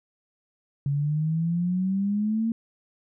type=exponential sweep; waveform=sine; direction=up; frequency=139.1 to 230 Hz; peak=-22 dBFS; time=0.86-2.52 s; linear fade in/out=2 ms; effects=none